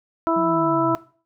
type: harmonic tone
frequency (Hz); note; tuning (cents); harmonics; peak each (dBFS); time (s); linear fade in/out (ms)
329.6; E4; 0; 1 / 2 / 3 / 4; -21 / -22 / -24 / -24; 0.27-0.95; 0
type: exponential sweep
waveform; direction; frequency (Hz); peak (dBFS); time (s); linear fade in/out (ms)
sine; down; 185 to 127.9; -28; 0.36-0.95; 5
effects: noise-tail reverb RT60 0.4 s tail -19 dB re dry